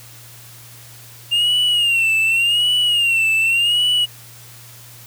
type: tone with vibrato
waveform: triangle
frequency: 2794 Hz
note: F7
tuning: in tune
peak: -12 dBFS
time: 1.31-4.06 s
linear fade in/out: 20 ms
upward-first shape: sine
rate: 0.87 Hz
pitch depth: 98 cents each way
effects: added 118 Hz sine -43 dBFS peak until 5.06 s + white hiss -42 dBFS RMS until 5.06 s